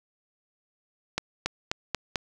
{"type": "accelerating click train", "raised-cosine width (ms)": 0.2, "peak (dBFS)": -9, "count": 5, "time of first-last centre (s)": [1.18, 2.158], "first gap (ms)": 280, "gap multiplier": 0.91, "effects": []}